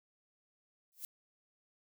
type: noise with exponential growth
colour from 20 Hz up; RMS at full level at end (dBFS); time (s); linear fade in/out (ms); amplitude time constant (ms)
violet; -39; 0.92-1.05; 0; 27
effects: none